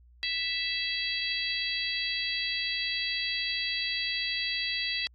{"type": "harmonic tone", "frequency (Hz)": 659.3, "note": "E5", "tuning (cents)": 0, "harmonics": [3, 4, 5, 6, 7], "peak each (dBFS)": [-35, -35, -35, -35, -35], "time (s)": [0.23, 5.07], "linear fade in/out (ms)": 0, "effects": ["added 60 Hz sine -54 dBFS peak until 5.14 s", "AAC 32 kbps"]}